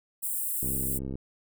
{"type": "high-pass noise", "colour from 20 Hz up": "white", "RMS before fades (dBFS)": -31, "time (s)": [0.22, 0.99], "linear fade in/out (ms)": 20, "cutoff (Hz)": 7800, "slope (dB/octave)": 96}
{"type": "click train", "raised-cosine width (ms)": 3, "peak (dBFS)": -23, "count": 36, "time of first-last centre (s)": [0.63, 1.155], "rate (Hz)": 66.7}
{"effects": []}